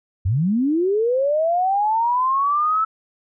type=linear sweep; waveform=sine; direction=up; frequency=82.41 to 1318.5 Hz; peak=-16 dBFS; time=0.25-2.85 s; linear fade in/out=10 ms; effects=none